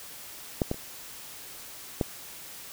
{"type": "clicks", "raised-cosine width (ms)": 2, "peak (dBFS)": [-10, -14, -29, -11], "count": 4, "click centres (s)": [0.618, 0.714, 0.744, 2.012], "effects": ["white hiss -44 dBFS RMS until 2.72 s"]}